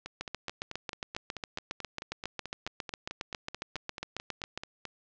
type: two click trains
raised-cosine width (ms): 0.2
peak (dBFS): -17 / -21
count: 33 / 23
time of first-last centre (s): 0.21-4.576 / 0.06-4.853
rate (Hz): 7.33 / 4.59
effects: low-pass 6000 Hz 12 dB/octave